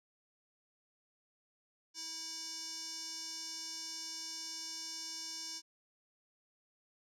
square tone with band-pass filter, 324.5 Hz, E4, 27 cents flat, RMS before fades -44 dBFS, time 1.94-5.62 s, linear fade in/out 50 ms, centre 5700 Hz, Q 6.1, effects none

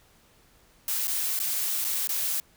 blue noise with dropouts, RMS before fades -28 dBFS, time 0.88-2.4 s, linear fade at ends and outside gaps 1 ms, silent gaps 1.072-1.079 / 1.391-1.4 / 1.843-1.848 / 2.073-2.091 s, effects pink hiss -60 dBFS RMS until 2.56 s

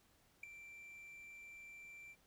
triangle tone with ADSR envelope, 2349 Hz, D7, in tune, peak -39 dBFS, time 0.43-2.16 s, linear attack 6 ms, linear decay 5 ms, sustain -12 dB, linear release 51 ms, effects pink hiss -72 dBFS RMS until 2.26 s

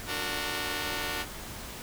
5% pulse chord, D augmented, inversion none, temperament just, 293.7 / 367.1 / 458.9 Hz, D4 / F#4 / A#4, 0 / -14 / -27 cents, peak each -25 dBFS, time 0.06-1.26 s, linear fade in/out 50 ms, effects pink hiss -41 dBFS RMS until 1.82 s

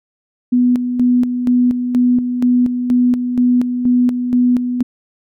sine tone with tremolo, 246.9 Hz, B3, in tune, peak -9 dBFS, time 0.52-4.83 s, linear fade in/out 10 ms, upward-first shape square, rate 2.1 Hz, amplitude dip 55%, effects none

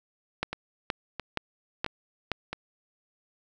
two click trains, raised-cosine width 0.3 ms, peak -11 / -17 dBFS, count 5 / 4, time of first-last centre 0.43-2.317 / 0.53-2.53 s, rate 2.12 / 1.5 Hz, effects none

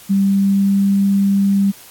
sine tone with pitch glide, 196.4 to 197.88 Hz, G3 to G3, +4 to +17 cents, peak -11 dBFS, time 0.09-1.72 s, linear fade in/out 20 ms, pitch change +13 cents, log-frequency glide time 0.2-0.82 s, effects white hiss -41 dBFS RMS until 1.9 s + AAC 64 kbps

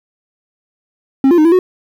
triangle tone with pitch steps, 269 / 348.2 / 307.7 / 334.7 / 367.7 Hz, C4 / F4 / D#4 / E4 / F#4, +48 / -5 / -19 / +26 / -11 cents, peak -4 dBFS, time 1.24-1.59 s, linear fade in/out 2 ms, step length 70 ms, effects 7-bit

